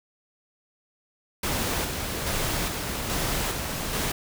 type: noise with tremolo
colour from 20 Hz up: pink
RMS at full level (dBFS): -27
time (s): 1.43-4.12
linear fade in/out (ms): 5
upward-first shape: square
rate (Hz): 1.2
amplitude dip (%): 35
effects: none